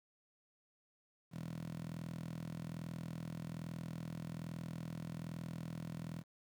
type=tone with high-pass filter; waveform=10% pulse; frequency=41.2 Hz; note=E1; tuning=in tune; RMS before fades=-45 dBFS; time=1.31-6.24 s; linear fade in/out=50 ms; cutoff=150 Hz; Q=3.5; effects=11-bit